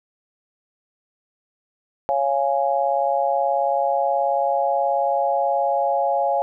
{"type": "chord", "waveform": "sine", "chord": "Db major", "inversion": "none", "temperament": "just", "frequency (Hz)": [554.4, 693, 831.5], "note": ["Db5", "F5", "Ab5"], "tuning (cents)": [0, -14, 2], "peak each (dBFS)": -22, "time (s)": [2.09, 6.42], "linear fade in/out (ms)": 0, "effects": []}